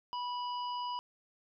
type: harmonic tone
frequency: 982 Hz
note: B5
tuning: 10 cents flat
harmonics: 1 / 3 / 5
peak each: -35 / -45 / -49 dBFS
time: 0.13-0.99 s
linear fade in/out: 0 ms
effects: none